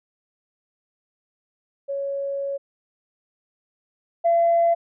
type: tone pair in turn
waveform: sine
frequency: 556 / 678.7 Hz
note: C#5 / F5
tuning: +5 / -50 cents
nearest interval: minor third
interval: 345 cents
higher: second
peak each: -24 / -14 dBFS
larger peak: second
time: 1.88-2.58 / 4.24-4.75 s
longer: first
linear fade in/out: 20 ms
effects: tanh soft clip ceiling -11 dBFS